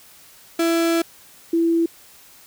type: tone pair in turn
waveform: 35% pulse / sine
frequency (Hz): 333.2 / 333.2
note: E4 / E4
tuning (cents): +19 / +19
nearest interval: unison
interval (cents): 0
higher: neither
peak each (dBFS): -15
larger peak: neither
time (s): 0.59-1.02 / 1.53-1.86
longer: first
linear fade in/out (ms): 5
effects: white hiss -48 dBFS RMS until 2.46 s